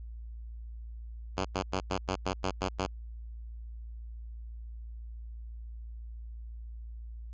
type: tone bursts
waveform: 5% pulse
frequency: 94.1 Hz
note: F#2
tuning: 30 cents sharp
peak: -18 dBFS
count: 9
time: 1.37-2.863 s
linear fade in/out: 5 ms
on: 77 ms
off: 100 ms
effects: added 57 Hz sine -40 dBFS peak until 7.33 s + resampled to 16000 Hz